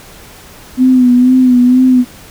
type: tone with vibrato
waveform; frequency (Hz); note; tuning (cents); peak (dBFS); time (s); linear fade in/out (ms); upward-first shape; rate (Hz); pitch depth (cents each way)
sine; 251.8; B3; +34; -4; 0.77-2.05; 50; sine; 2.1; 44
effects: pink hiss -36 dBFS RMS until 2.3 s